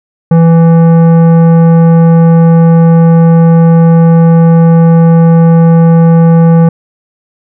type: tone with tanh clipping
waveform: triangle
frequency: 165.8 Hz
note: E3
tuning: 10 cents sharp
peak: -3 dBFS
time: 0.31-6.69 s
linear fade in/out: 5 ms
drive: 17 dB
effects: none